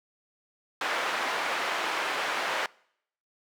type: band-pass noise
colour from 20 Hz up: white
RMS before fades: -30 dBFS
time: 0.81-2.66 s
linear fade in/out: 2 ms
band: 510 to 1900 Hz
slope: 12 dB/octave
effects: noise-tail reverb RT60 0.7 s tail -25 dB re dry